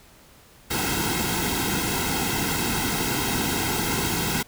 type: noise with comb filter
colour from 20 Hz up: pink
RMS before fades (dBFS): -25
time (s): 0.7-4.43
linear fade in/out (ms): 10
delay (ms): 1.7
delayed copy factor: -0.85
effects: pink hiss -52 dBFS RMS until 4.47 s